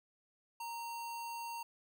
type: tone with sample-and-hold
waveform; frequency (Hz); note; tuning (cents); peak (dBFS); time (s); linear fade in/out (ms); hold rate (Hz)
sine; 932.3; A#5; 0; -40; 0.6-1.63; 5; 3675
effects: none